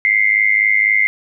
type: tone with amplitude modulation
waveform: sine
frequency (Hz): 2092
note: C7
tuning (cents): -1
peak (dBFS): -7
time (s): 0.05-1.07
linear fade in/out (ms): 0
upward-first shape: sine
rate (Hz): 104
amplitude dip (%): 85
effects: none